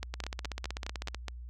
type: two click trains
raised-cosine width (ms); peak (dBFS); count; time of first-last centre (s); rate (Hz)
0.2; -19 / -19; 7 / 17; 0.03-1.283 / 0.14-1.146; 4.79 / 15.9
effects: added 60 Hz sine -41 dBFS peak until 1.49 s